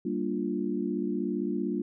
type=chord; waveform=sine; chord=G minor seventh; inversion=none; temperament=equal; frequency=196 / 233.1 / 293.7 / 349.2 Hz; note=G3 / Bb3 / D4 / F4; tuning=0 / 0 / 0 / 0 cents; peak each=-33 dBFS; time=0.05-1.82 s; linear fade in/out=5 ms; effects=none